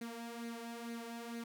sawtooth tone with flanger, 233.1 Hz, A#3, in tune, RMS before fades -45 dBFS, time 0.01-1.44 s, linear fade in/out 5 ms, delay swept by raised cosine 0.46 to 3.16 ms, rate 2.2 Hz, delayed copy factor +0.6, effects none

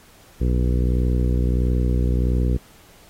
harmonic tone, 61.5 Hz, B1, 7 cents flat, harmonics 1 / 2 / 3 / 4 / 5 / 6 / 7 / 8, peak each -18 / -24 / -28 / -30 / -32 / -34 / -35 / -36 dBFS, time 0.4-2.58 s, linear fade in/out 20 ms, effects pink hiss -51 dBFS RMS until 3.09 s + AAC 48 kbps

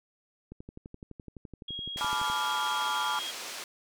click train, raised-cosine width 3 ms, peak -30 dBFS, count 22, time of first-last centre 0.52-2.3 s, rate 11.8 Hz
sine tone with pitch glide, 3285 to 3266 Hz, G#7 to G#7, -20 to -30 cents, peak -35 dBFS, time 1.68-3.31 s, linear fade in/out 5 ms, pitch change -10 cents, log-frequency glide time 2.46-3.11 s
white band-pass noise, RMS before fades -40 dBFS, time 1.97-3.64 s, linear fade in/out 2 ms, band 340 to 6200 Hz, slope 12 dB/octave
sine chord, B half-diminished seventh, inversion third, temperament equal with one note detuned, 859.9 / 987.8 / 1174.7 / 1396.9 Hz, A5 / B5 / D6 / F6, -40 / 0 / 0 / 0 cents, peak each -34 dBFS, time 2.01-3.19 s, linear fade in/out 0 ms
effects none

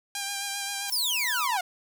5% pulse tone with vibrato, 799 Hz, G5, 33 cents sharp, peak -18 dBFS, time 0.15-0.9 s, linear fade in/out 2 ms, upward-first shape sine, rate 7.6 Hz, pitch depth 23 cents each way
sine tone with exponential growth, 978 Hz, B5, 17 cents flat, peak -27 dBFS, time 0.51-1.57 s, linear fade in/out 5 ms, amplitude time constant 230 ms
violet noise, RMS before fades -37 dBFS, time 0.88-1.47 s, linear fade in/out 5 ms
sawtooth exponential sweep, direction down, 5550 to 698.5 Hz, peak -22 dBFS, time 0.92-1.61 s, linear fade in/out 5 ms
effects none

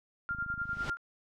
sine tone with tremolo, 1396.9 Hz, F6, in tune, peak -30 dBFS, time 0.29-0.97 s, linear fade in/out 0 ms, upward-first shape sine, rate 10 Hz, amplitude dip 75%
click train, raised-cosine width 5 ms, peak -34 dBFS, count 16, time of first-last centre 0.31-0.885 s, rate 26.1 Hz
pink noise with exponential growth, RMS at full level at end -36 dBFS, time 0.58-0.9 s, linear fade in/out 2 ms, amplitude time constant 69 ms
effects low-pass 5000 Hz 12 dB/octave

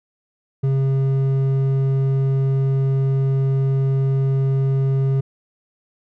sine tone with hard clipping, 135.1 Hz, C#3, 44 cents flat, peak -17 dBFS, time 0.63-5.21 s, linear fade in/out 10 ms, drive 6 dB, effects none

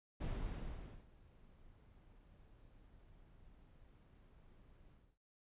brown noise with ADSR envelope, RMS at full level -40 dBFS, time 0.2-5.18 s, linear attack 15 ms, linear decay 830 ms, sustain -23 dB, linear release 260 ms, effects resampled to 8000 Hz

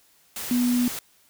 sine tone in noise, 245 Hz, B3, 14 cents flat, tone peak -19 dBFS, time 0.51-0.88 s, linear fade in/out 2 ms, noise white, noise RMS -33 dBFS, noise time 0.36-0.99 s, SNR +11 dB, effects white hiss -60 dBFS RMS until 1.29 s

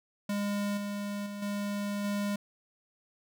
square tone with level steps, 203.6 Hz, G#3, 34 cents flat, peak -30 / -34 / -38 / -32 / -30 dBFS, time 0.29-2.36 s, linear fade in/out 5 ms, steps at 0.77 / 1.26 / 1.42 / 2.04 s, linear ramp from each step 5 ms, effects none

